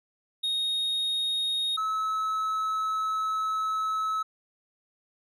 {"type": "tone pair in turn", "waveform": "triangle", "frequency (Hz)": [3729, 1295], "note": ["A#7", "E6"], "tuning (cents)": [0, -31], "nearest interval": "octave + tritone", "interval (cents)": 1831, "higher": "first", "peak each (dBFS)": -24, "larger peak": "neither", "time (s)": [[0.43, 1.77], [1.77, 4.23]], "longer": "second", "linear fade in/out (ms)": 10, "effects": ["resampled to 32000 Hz"]}